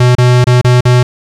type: tone with dropouts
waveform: square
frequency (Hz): 124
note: B2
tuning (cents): +7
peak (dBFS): -5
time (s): 0-1.03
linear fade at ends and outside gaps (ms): 5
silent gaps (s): 0.152-0.182 / 0.443-0.469 / 0.614-0.645 / 0.808-0.852
effects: low-pass 7000 Hz 12 dB/octave + 7-bit